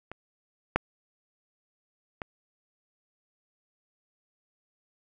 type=clicks; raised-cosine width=0.5 ms; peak=-24 / -7 / -19 dBFS; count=3; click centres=0.116 / 0.76 / 2.218 s; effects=none